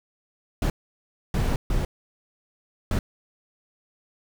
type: noise bursts at uneven times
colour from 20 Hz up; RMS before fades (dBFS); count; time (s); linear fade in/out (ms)
brown; -23; 4; 0.62-0.7 / 1.34-1.56 / 1.7-1.85 / 2.91-2.99; 2
effects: none